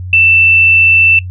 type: tone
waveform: sine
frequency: 2665 Hz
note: E7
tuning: 18 cents sharp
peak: -4 dBFS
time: 0.13-1.19 s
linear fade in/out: 2 ms
effects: noise-tail reverb RT60 0.1 s tail -19 dB re dry + added 91 Hz sine -20 dBFS peak until 1.3 s